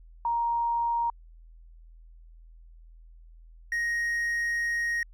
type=tone pair in turn; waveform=sine / triangle; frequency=937 / 1874 Hz; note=A#5 / A#6; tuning=+9 / +9 cents; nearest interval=octave; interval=1200 cents; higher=second; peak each=-24 dBFS; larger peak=neither; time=0.25-1.1 / 3.72-5.03 s; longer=second; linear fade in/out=2 ms; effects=added 41 Hz sine -48 dBFS peak until 5.13 s